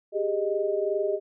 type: tone cluster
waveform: sine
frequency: 389.5 / 412 / 619 Hz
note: G4 / G#4 / D#5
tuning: -11 / -14 / -9 cents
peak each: -28 dBFS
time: 0.12-1.2 s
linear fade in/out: 50 ms
effects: none